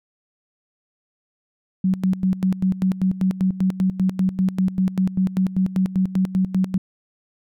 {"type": "tone with tremolo", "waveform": "sine", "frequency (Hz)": 187.5, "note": "F#3", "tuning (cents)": 23, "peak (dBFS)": -15, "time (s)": [1.84, 6.78], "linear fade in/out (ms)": 5, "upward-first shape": "square", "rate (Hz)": 5.1, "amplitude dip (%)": 80, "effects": []}